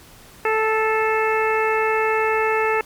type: harmonic tone with a mistuned harmonic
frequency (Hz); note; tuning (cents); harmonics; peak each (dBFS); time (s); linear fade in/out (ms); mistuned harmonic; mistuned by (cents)
439.1; A4; -4; 1 / 2 / 3 / 4 / 5 / 6; -20 / -23 / -25 / -26 / -27 / -28; 0.45-2.81; 2; 5; -24
effects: pink hiss -46 dBFS RMS until 2.85 s + MP3 96 kbps